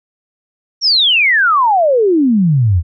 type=exponential sweep; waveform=sine; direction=down; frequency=5710 to 78.6 Hz; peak=-8 dBFS; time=0.81-2.83 s; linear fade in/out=50 ms; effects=none